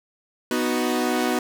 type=chord; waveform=sawtooth; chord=B major; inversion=none; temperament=equal; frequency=246.9 / 311.1 / 370 Hz; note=B3 / D#4 / F#4; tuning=0 / 0 / 0 cents; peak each=-20 / -23 / -22 dBFS; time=0.51-1.39 s; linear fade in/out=2 ms; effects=none